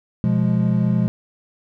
triangle chord, F diminished, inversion second, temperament equal, 123.47 / 174.61 / 207.7 Hz, Cb3 / F3 / Ab3, 0 / 0 / 0 cents, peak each -18 dBFS, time 0.24-1.08 s, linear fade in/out 0 ms, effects none

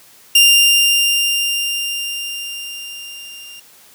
sawtooth tone with level ramp, 2794 Hz, F7, in tune, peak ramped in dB -3 to -31 dBFS, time 0.35-3.6 s, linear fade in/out 5 ms, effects white hiss -46 dBFS RMS until 3.94 s + high-pass 80 Hz 12 dB/octave

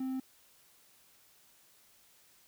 triangle tone with quantisation, 261.6 Hz, C4, in tune, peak -31 dBFS, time 0-0.2 s, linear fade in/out 5 ms, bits 10, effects white hiss -64 dBFS RMS until 2.47 s

